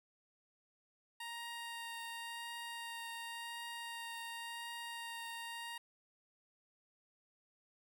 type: tone with vibrato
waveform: 15% pulse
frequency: 932.3 Hz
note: A#5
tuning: in tune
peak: -37 dBFS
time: 1.2-5.78 s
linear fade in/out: 5 ms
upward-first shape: triangle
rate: 0.92 Hz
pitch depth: 11 cents each way
effects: none